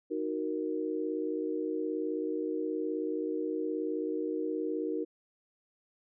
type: chord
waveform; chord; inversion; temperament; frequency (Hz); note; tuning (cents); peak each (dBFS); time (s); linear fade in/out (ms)
sine; D# minor; none; equal; 311.1 / 370 / 466.2; D#4 / F#4 / A#4; 0 / 0 / 0; -34 / -36 / -35; 0.1-5.05; 20
effects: none